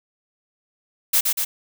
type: noise with echo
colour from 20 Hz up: blue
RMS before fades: -17 dBFS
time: 1.13-1.21 s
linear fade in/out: 10 ms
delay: 120 ms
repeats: 2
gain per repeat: -3 dB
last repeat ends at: 1.45 s
effects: none